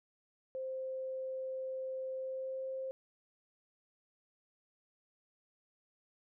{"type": "tone with pitch glide", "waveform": "sine", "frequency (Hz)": [523.3, 527.5], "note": ["C5", "C5"], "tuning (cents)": [0, 14], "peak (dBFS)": -37, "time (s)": [0.55, 2.91], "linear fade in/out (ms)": 0, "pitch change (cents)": 14, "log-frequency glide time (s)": [2.15, 2.68], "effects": []}